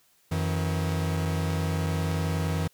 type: tone pair together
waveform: 45% pulse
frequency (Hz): 90 / 160.36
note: F#2 / E3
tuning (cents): -47 / -47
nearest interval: minor seventh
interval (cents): 1000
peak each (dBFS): -28 / -28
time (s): 0.31-2.68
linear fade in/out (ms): 10
effects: white hiss -64 dBFS RMS until 2.73 s